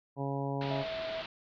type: harmonic tone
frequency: 138.6 Hz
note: C#3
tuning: in tune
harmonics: 1 / 2 / 3 / 4 / 5 / 6 / 7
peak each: -35 / -38 / -40 / -41 / -42 / -43 / -43 dBFS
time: 0.16-0.85 s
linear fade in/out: 50 ms
type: low-pass noise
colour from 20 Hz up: white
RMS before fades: -43 dBFS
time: 0.61-1.26 s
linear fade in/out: 2 ms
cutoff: 4200 Hz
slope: 48 dB/octave
type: tone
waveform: sine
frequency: 649 Hz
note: E5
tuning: 27 cents flat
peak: -35 dBFS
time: 0.7-1.22 s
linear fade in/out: 10 ms
effects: none